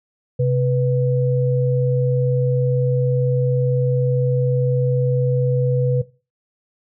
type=tone pair together; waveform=sine; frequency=131.1 / 493.1 Hz; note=C3 / B4; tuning=+4 / -3 cents; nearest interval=octave + major seventh; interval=2293 cents; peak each=-16 / -20 dBFS; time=0.39-6.02 s; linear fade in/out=10 ms; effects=noise-tail reverb RT60 0.3 s tail -18 dB re dry